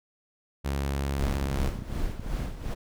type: tone with pitch glide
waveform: sawtooth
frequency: 69.3 to 68.5 Hz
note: C#2 to C#2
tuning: 0 to -20 cents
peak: -23 dBFS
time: 0.64-1.7 s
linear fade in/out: 20 ms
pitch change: -20 cents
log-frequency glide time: 1.27-1.5 s
type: noise with tremolo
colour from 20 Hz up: brown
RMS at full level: -29 dBFS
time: 1.18-2.75 s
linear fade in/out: 20 ms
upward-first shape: sine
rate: 2.7 Hz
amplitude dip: 70%
type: clicks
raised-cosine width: 5 ms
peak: -23 dBFS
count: 12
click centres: 1.422 / 1.459 / 1.519 / 1.757 / 1.79 / 1.822 / 1.926 / 1.959 / 2.001 / 2.098 / 2.196 / 2.263 s
effects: none